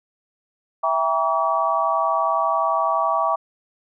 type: chord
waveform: sine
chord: E diminished seventh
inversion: none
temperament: just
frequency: 659.3 / 791.1 / 949.3 / 1139.2 Hz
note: E5 / G5 / Bb5 / Db6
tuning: 0 / +16 / +31 / +47 cents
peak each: -23 / -25 / -25 / -21 dBFS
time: 0.83-3.36 s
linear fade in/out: 10 ms
effects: none